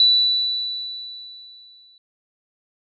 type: tone with exponential decay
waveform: sine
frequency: 3961 Hz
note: B7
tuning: 4 cents sharp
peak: -10 dBFS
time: 0-1.98 s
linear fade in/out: 2 ms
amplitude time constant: 430 ms
effects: none